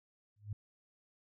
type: tone with exponential growth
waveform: sine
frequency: 103.83 Hz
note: G#2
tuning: in tune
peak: -34 dBFS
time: 0.36-0.53 s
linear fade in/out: 5 ms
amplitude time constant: 35 ms
effects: none